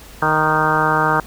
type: harmonic tone with a mistuned harmonic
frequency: 155.56 Hz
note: D#3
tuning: in tune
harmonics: 1 / 2 / 3 / 4 / 5 / 6 / 7 / 8 / 9 / 10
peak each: -24 / -26 / -24 / -26 / -23 / -20 / -25 / -20 / -23 / -22 dBFS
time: 0.22-1.2 s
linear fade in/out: 2 ms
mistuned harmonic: 8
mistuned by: -22 cents
effects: added 50 Hz sine -41 dBFS peak until 1.26 s + pink hiss -41 dBFS RMS until 1.26 s